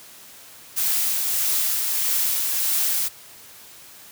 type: noise with tremolo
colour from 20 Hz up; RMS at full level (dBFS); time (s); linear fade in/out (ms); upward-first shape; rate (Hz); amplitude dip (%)
blue; -21; 0.76-3.09; 20; triangle; 1.6; 30
effects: white hiss -45 dBFS RMS until 4.11 s + high-pass 60 Hz 12 dB/octave